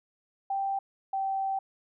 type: tone pair in turn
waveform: sine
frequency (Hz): 784 / 775.9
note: G5 / G5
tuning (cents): 0 / -18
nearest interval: unison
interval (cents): 18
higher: first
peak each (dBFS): -27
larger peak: neither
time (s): 0.5-0.79 / 1.13-1.59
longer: second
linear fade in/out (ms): 5
effects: none